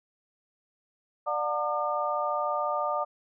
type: tone cluster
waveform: sine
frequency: 592 / 726 / 900 / 1204 Hz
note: D5 / F#5 / A5 / D6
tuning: +14 / -33 / +39 / +43 cents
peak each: -31 / -33 / -33 / -30 dBFS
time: 1.26-3.05 s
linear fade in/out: 20 ms
effects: none